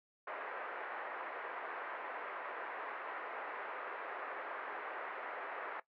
white band-pass noise, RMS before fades -44 dBFS, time 0.27-5.8 s, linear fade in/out 5 ms, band 420 to 1800 Hz, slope 24 dB/octave, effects noise-tail reverb RT60 0.1 s tail -17 dB re dry + low-pass 3000 Hz 12 dB/octave

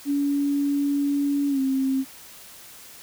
sine tone with pitch glide, 284 to 266.5 Hz, C#4 to C4, +42 to +32 cents, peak -20 dBFS, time 0.05-2.05 s, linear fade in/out 50 ms, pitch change -110 cents, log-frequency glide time 1.49-1.6 s, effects white hiss -45 dBFS RMS until 3.02 s

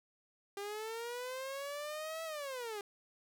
sawtooth linear two-way sweep, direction up then down, 397 to 655 to 397 Hz, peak -36 dBFS, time 0.57-2.81 s, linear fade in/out 2 ms, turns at 2.24 s, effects none

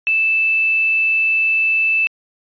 sine tone with quantisation, 2637 Hz, E7, in tune, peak -13 dBFS, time 0.07-2.07 s, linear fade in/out 0 ms, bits 6, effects resampled to 11025 Hz

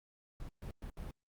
brown noise bursts at uneven times, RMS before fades -44 dBFS, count 4, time 0.4-0.49 / 0.62-0.71 / 0.82-0.9 / 0.97-1.11 s, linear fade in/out 2 ms, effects Opus 48 kbps

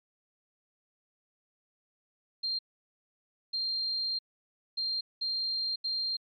sine tone bursts at uneven times, 4186 Hz, C8, in tune, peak -29 dBFS, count 5, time 2.43-2.59 / 3.53-4.19 / 4.77-5.01 / 5.21-5.76 / 5.84-6.17 s, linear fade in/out 10 ms, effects MP3 48 kbps

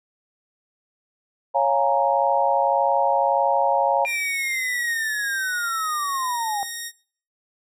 sine chord, Bb minor seventh, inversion first, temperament equal, 554.4 / 698.5 / 830.6 / 932.3 Hz, Db5 / F5 / Ab5 / Bb5, 0 / 0 / 0 / 0 cents, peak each -22 / -23 / -22 / -22 dBFS, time 1.54-4.06 s, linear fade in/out 20 ms
sine linear sweep, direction down, 2400 to 788 Hz, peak -23 dBFS, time 4.05-6.63 s, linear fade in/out 0 ms
10% pulse tone, 1864.7 Hz, A#6, in tune, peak -21 dBFS, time 4.05-6.92 s, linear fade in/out 50 ms
effects noise-tail reverb RT60 0.5 s tail -21 dB re dry

